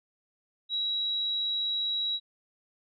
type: tone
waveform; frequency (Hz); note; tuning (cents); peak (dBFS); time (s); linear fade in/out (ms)
sine; 3875; B7; -34; -27; 0.69-2.2; 50
effects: none